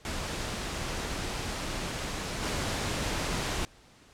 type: noise with level steps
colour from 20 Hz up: pink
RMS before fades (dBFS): -34 / -31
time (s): 0.05-3.65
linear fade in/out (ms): 0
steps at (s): 2.42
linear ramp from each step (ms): 10
effects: pink hiss -57 dBFS RMS until 4.13 s + low-pass 8000 Hz 12 dB/octave